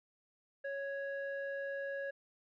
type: tone with low-pass filter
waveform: square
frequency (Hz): 554.4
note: C#5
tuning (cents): 0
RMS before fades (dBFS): -40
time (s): 0.64-2.11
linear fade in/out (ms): 10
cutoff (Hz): 1400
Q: 6.7
effects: none

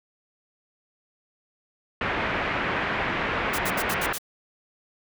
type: low-pass noise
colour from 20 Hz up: white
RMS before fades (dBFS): -27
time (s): 2.01-4.13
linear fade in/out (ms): 2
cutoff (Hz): 2300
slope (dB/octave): 24
type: noise bursts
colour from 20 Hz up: white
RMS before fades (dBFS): -31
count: 6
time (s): 3.53-4.185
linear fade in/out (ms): 10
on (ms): 55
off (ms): 65
effects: none

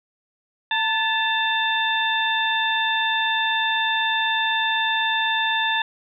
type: harmonic tone with a mistuned harmonic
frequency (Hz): 896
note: A5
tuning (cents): +31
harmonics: 1 / 2 / 3 / 4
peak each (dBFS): -24 / -23 / -29 / -25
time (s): 0.71-5.82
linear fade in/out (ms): 2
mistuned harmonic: 2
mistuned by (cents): -51
effects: none

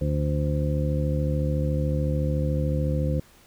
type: harmonic tone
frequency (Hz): 73.8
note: D2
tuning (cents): +9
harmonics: 1 / 2 / 3 / 4 / 5 / 7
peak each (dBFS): -26 / -25 / -34 / -33 / -40 / -31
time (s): 0.01-3.2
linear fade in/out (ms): 5
effects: pink hiss -55 dBFS RMS until 3.46 s

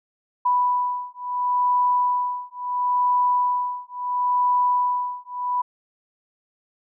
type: beating tone pair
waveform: sine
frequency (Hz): 987.8 / 988.53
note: B5 / B5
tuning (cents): 0 / +1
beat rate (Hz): 0.73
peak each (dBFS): -22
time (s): 0.45-5.62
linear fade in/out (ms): 10
effects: none

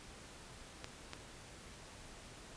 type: clicks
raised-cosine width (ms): 0.2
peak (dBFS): -26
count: 2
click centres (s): 0.844 / 1.134
effects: pink hiss -54 dBFS RMS until 2.56 s + resampled to 22050 Hz

